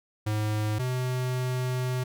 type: tone pair in turn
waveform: square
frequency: 106.8 / 127.01 Hz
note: G#2 / B2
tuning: +49 / +49 cents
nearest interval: minor third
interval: 300 cents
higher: second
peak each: -26 / -27 dBFS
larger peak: first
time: 0.26-0.79 / 0.79-2.04 s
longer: second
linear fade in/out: 10 ms
effects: none